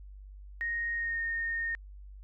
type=tone with pitch glide; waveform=sine; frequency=1864.7 to 1840.1 Hz; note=A#6 to A#6; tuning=0 to -23 cents; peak=-30 dBFS; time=0.61-1.75 s; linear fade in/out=0 ms; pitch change=-23 cents; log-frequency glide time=0.95-1.19 s; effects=added 49 Hz sine -45 dBFS peak until 2.23 s